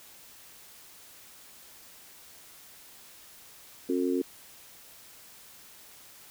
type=harmonic tone; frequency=90 Hz; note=F#2; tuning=47 cents flat; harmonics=3 / 4 / 5; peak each=-28 / -29 / -33 dBFS; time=3.89-4.22 s; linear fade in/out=5 ms; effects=white hiss -52 dBFS RMS until 6.3 s